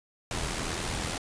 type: noise with amplitude modulation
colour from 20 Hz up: pink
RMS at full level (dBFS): -30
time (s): 0.31-1.18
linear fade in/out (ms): 2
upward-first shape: sine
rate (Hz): 81.6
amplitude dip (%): 50
effects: resampled to 22050 Hz